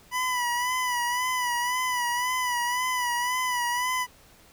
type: tone with vibrato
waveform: 25% pulse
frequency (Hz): 987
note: B5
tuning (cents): -1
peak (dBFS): -21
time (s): 0.11-4.07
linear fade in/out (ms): 50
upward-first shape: sine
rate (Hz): 1.9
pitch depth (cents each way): 51
effects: pink hiss -55 dBFS RMS until 4.52 s